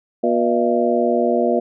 harmonic tone with a mistuned harmonic, 120 Hz, B2, 49 cents flat, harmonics 2 / 3 / 4 / 5 / 6, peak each -21 / -21 / -21 / -21 / -21 dBFS, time 0.23-1.6 s, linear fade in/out 10 ms, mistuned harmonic 6, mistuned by -98 cents, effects none

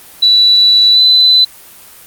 sine tone with pitch glide, 3951 to 4011 Hz, B7 to B7, 0 to +26 cents, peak -4 dBFS, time 0.22-1.45 s, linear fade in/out 10 ms, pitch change +26 cents, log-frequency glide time 0.93-0.99 s, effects white hiss -37 dBFS RMS until 2.06 s + Opus 32 kbps

